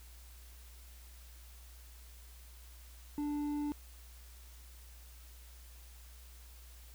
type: tone with hard clipping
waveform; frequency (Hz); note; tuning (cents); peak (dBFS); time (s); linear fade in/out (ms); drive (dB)
sine; 293.7; D4; 0; -35; 3.18-3.72; 0; 5
effects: added 60 Hz sine -52 dBFS peak until 6.94 s + white hiss -60 dBFS RMS until 6.94 s